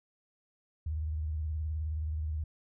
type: tone with vibrato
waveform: sine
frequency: 77.5 Hz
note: D#2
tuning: 6 cents flat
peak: -31 dBFS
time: 0.86-2.44 s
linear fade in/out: 5 ms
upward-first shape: sine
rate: 19 Hz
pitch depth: 100 cents each way
effects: none